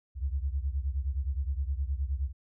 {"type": "beating tone pair", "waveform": "sine", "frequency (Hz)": [65.41, 75.01], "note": ["C2", "D2"], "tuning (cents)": [0, 37], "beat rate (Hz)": 9.6, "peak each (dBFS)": [-30, -33], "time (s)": [0.15, 2.33], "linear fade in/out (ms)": 50, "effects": []}